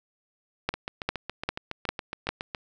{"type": "two click trains", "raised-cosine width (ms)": 0.3, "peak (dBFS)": [-16, -9], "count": [14, 5], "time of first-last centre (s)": [[0.74, 2.548], [0.69, 2.29]], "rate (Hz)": [7.19, 2.5], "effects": []}